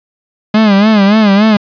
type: tone with vibrato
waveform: 45% pulse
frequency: 207.7 Hz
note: G#3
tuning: in tune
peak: -5 dBFS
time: 0.54-1.57 s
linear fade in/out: 5 ms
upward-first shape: sine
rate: 3.5 Hz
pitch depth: 110 cents each way
effects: resampled to 11025 Hz + 7-bit